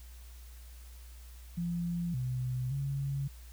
sine tone with pitch steps, 172.3 / 126.7 / 138.3 Hz, F3 / B2 / C#3, -23 / +45 / -4 cents, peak -31 dBFS, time 1.57-3.28 s, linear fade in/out 10 ms, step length 570 ms, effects added 60 Hz sine -47 dBFS peak until 3.52 s + white hiss -59 dBFS RMS until 3.52 s

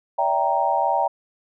sine chord, E half-diminished seventh, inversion third, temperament equal with one note detuned, 576.6 / 659.3 / 784 / 932.3 Hz, D5 / E5 / G5 / Bb5, -32 / 0 / 0 / 0 cents, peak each -26 / -25 / -22 / -22 dBFS, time 0.18-1.08 s, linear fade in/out 10 ms, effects none

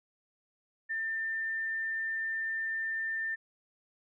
sine tone, 1794 Hz, A6, 33 cents sharp, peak -31 dBFS, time 0.89-3.36 s, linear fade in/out 20 ms, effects none

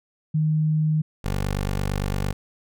sine / 15% pulse tone pair in turn, 155 / 48.82 Hz, D#3 / G1, -6 / -6 cents, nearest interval octave + minor sixth, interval 2000 cents, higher first, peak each -18 / -17 dBFS, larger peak second, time 0.34-1.02 / 1.24-2.33 s, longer second, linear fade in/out 10 ms, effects none

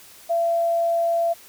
sine tone, 675 Hz, E5, 41 cents sharp, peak -18 dBFS, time 0.29-1.34 s, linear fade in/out 20 ms, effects white hiss -47 dBFS RMS until 1.48 s

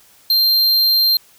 square tone, 4170 Hz, C8, 7 cents flat, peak -12 dBFS, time 0.3-1.17 s, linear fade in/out 2 ms, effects white hiss -50 dBFS RMS until 1.38 s

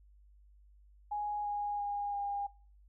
sine tone with pitch steps, 830.6 / 823 / 815.4 / 807.9 Hz, G#5 / G#5 / G#5 / G#5, 0 / -16 / -32 / -48 cents, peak -33 dBFS, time 1.11-2.47 s, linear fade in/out 10 ms, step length 340 ms, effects noise-tail reverb RT60 0.5 s tail -24 dB re dry + added 50 Hz sine -58 dBFS peak until 2.88 s

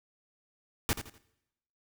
pink noise with echo, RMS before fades -28 dBFS, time 0.89-0.93 s, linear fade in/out 0 ms, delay 83 ms, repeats 3, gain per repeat -10 dB, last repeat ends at 1.179 s, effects noise-tail reverb RT60 0.9 s tail -22 dB re dry

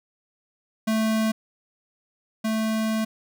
square tone pair in turn, 220 / 220 Hz, A3 / A3, 0 / 0 cents, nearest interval unison, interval 0 cents, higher neither, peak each -21 / -23 dBFS, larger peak first, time 0.87-1.32 / 2.44-3.05 s, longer second, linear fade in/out 10 ms, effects none

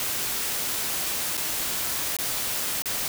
white noise with dropouts, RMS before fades -28 dBFS, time 0-3.08 s, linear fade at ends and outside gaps 1 ms, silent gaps 1.37-1.376 / 2.167-2.187 / 2.821-2.857 s, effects none

